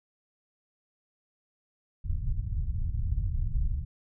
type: low-pass noise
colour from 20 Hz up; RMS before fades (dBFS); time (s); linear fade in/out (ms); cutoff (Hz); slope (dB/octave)
pink; -29; 2.04-3.85; 10; 110; 24
effects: none